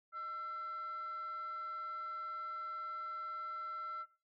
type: tone with frequency modulation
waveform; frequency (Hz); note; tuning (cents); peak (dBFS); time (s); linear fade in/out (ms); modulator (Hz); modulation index
sine; 1341; E6; +29; -39; 0.12-4.06; 50; 724; 0.22
effects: noise-tail reverb RT60 0.3 s tail -17 dB re dry + tanh soft clip ceiling -37 dBFS